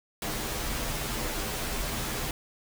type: noise with comb filter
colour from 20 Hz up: pink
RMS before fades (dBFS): -32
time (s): 0.22-2.31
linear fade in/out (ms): 2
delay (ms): 11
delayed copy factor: -0.65
effects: none